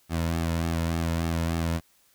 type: tone with flanger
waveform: sawtooth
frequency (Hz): 82.9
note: E2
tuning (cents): +10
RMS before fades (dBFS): -27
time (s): 0.09-1.81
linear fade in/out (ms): 50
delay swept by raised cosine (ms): 2 to 2.6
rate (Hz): 3.4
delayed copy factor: -0.6
effects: white hiss -63 dBFS RMS until 2.14 s